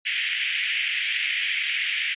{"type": "band-pass noise", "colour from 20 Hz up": "pink", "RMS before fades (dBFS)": -26, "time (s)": [0.05, 2.15], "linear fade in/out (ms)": 20, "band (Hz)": [1900, 3200], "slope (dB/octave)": 48, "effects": ["resampled to 8000 Hz"]}